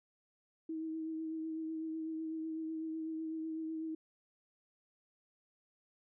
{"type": "tone with vibrato", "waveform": "sine", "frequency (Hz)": 319.5, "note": "D#4", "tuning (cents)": 46, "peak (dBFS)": -37, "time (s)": [0.69, 3.95], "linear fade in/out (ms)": 5, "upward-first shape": "triangle", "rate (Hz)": 8, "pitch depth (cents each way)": 24, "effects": []}